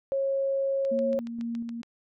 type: tone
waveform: sine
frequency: 545 Hz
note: C#5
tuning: 29 cents flat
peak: -24 dBFS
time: 0.12-1.19 s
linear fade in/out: 0 ms
type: click train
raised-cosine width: 0.2 ms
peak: -29 dBFS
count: 8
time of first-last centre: 0.85-1.832 s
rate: 7.13 Hz
type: tone with tremolo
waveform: sine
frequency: 233.1 Hz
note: A#3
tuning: in tune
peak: -29 dBFS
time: 0.91-1.82 s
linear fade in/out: 10 ms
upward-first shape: square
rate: 2.1 Hz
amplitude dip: 35%
effects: none